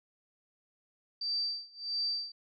sine tone with tremolo, 4658 Hz, D8, 15 cents flat, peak -29 dBFS, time 1.21-2.32 s, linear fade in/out 5 ms, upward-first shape sine, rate 1.5 Hz, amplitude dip 95%, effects none

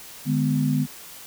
sine chord, G# diminished, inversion second, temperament just, 149.51 / 207.7 / 249.2 Hz, D3 / G#3 / B3, +31 / 0 / +16 cents, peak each -22 / -27 / -23 dBFS, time 0.25-0.87 s, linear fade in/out 50 ms, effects white hiss -42 dBFS RMS until 1.26 s

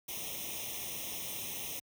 white noise with comb filter, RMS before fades -40 dBFS, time 0.08-1.8 s, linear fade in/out 10 ms, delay 0.33 ms, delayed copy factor +1, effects high-pass 60 Hz 12 dB/octave

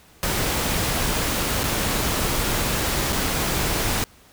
pink noise with dropouts, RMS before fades -23 dBFS, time 0.23-4.04 s, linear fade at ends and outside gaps 0 ms, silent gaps 1.634-1.639 / 3.124-3.129 s, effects pink hiss -52 dBFS RMS until 4.32 s

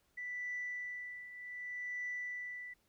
sine tone with tremolo, 1975.5 Hz, B6, in tune, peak -36 dBFS, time 0.17-2.74 s, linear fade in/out 10 ms, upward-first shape triangle, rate 0.66 Hz, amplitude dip 75%, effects tanh soft clip ceiling -33 dBFS + pink hiss -75 dBFS RMS until 2.88 s

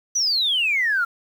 sine exponential sweep, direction down, 6070 to 1354 Hz, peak -17 dBFS, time 0.15-1.05 s, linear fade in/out 10 ms, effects tanh soft clip ceiling -13 dBFS + 8-bit

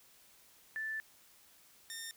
sine / 10% pulse tone pair in turn, 1760 / 1821 Hz, A6 / A#6, 0 / -41 cents, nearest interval minor second, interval 59 cents, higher second, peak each -36 / -33 dBFS, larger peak second, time 0.76-1 / 1.9-2.11 s, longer first, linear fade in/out 0 ms, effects white hiss -63 dBFS RMS until 2.16 s

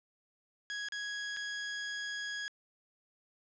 sawtooth tone with dropouts, 1661.2 Hz, G#6, in tune, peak -33 dBFS, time 0.7-2.48 s, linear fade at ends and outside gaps 0 ms, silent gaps 0.886-0.922 / 1.365-1.37 s, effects resampled to 16000 Hz + 10-bit

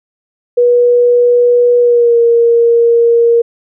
sine tone with pitch glide, 484.9 to 467.8 Hz, B4 to A#4, -32 to +6 cents, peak -5 dBFS, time 0.57-3.42 s, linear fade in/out 10 ms, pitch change -62 cents, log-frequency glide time 1.79-2.18 s, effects none

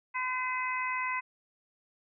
harmonic tone, 509 Hz, C5, 48 cents flat, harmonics 2 / 3 / 4 / 5, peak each -33 / -41 / -34 / -38 dBFS, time 0.14-1.21 s, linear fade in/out 20 ms, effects none

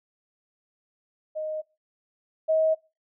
sine tone pair in turn, 621 / 635.1 Hz, D#5 / D#5, -3 / +35 cents, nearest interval unison, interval 38 cents, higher second, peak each -28 / -19 dBFS, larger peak second, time 1.35-1.62 / 2.48-2.75 s, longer neither, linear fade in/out 20 ms, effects noise-tail reverb RT60 0.3 s tail -23 dB re dry

